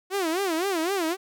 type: tone with vibrato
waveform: sawtooth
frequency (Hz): 356.6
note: F4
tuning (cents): +36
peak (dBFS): -20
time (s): 0.1-1.17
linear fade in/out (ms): 50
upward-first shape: sine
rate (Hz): 3.9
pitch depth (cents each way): 210
effects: none